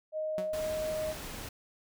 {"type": "tone", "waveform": "sine", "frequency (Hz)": 622.3, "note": "D#5", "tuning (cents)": 0, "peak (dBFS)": -31, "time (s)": [0.12, 1.15], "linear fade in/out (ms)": 50}
{"type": "tone with exponential decay", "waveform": "sawtooth", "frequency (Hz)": 185.9, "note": "F#3", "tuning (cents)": 8, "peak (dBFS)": -31, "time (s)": [0.38, 0.56], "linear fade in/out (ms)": 0, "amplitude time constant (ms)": 39}
{"type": "noise", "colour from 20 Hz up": "pink", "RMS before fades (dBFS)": -42, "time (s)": [0.53, 1.49], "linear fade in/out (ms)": 5}
{"effects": []}